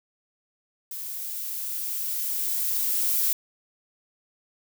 violet noise with level ramp, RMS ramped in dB -35 to -23 dBFS, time 0.91-3.33 s, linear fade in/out 2 ms, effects none

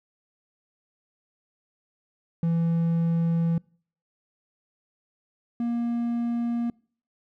triangle tone pair in turn, 166.9 / 236 Hz, E3 / A#3, +22 / +22 cents, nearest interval tritone, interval 600 cents, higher second, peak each -19 / -22 dBFS, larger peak first, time 2.43-3.58 / 5.6-6.7 s, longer first, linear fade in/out 2 ms, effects noise-tail reverb RT60 0.5 s tail -26 dB re dry

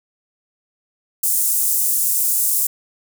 pink high-pass noise, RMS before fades -18 dBFS, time 1.23-2.67 s, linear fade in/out 5 ms, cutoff 8300 Hz, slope 24 dB/octave, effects none

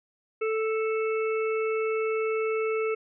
harmonic tone, 440 Hz, A4, in tune, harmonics 1 / 3 / 5 / 6, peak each -25 / -35 / -38 / -39 dBFS, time 0.41-2.95 s, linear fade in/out 10 ms, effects none

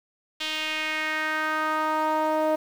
sawtooth tone with band-pass filter sweep, 311.1 Hz, D#4, in tune, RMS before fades -26 dBFS, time 0.4-2.56 s, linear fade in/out 10 ms, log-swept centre 3300 to 670 Hz, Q 2.6, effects 8-bit

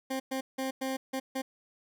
20% pulse tone bursts at uneven times, 264.4 Hz, C4, 18 cents sharp, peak -26 dBFS, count 6, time 0.1-0.2 / 0.31-0.41 / 0.58-0.71 / 0.81-0.97 / 1.13-1.2 / 1.35-1.42 s, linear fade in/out 10 ms, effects none

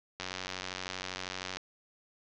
click train, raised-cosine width 0.2 ms, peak -19 dBFS, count 128, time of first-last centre 0.2-1.57 s, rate 92.7 Hz, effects resampled to 16000 Hz + 9-bit

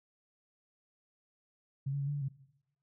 sine tone with pitch steps, 136.8 / 141.4 / 139.1 / 144.8 / 143.5 / 136.2 Hz, C#3 / C#3 / C#3 / D3 / D3 / C#3, -23 / +35 / +6 / -24 / -40 / -30 cents, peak -31 dBFS, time 1.86-2.286 s, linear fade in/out 10 ms, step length 71 ms, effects noise-tail reverb RT60 0.8 s tail -17 dB re dry

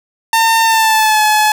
sawtooth tone with pitch glide, 905 to 854.2 Hz, A5 to G#5, +48 to +48 cents, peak -5 dBFS, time 0.33-1.52 s, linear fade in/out 2 ms, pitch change -100 cents, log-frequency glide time 0.63-1.22 s, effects none

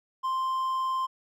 triangle tone, 1046.5 Hz, C6, in tune, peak -24 dBFS, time 0.23-1.07 s, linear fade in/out 20 ms, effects none

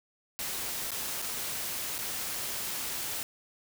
white noise with dropouts, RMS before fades -35 dBFS, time 0.39-3.23 s, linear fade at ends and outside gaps 0 ms, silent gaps 0.907-0.917 / 1.218-1.223 / 1.982-1.988 s, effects none

